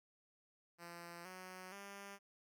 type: tone with pitch steps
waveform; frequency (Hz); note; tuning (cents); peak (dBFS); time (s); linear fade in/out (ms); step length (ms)
5% pulse; 171.6 / 184.98 / 199.41; F3 / F#3 / G3; -30 / 0 / +30; -39; 0.78-2.19; 50; 470
effects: none